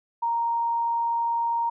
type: tone with vibrato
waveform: sine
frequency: 932.3 Hz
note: A#5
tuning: in tune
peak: -22 dBFS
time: 0.22-1.7 s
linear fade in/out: 10 ms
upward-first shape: sine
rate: 20 Hz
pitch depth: 11 cents each way
effects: none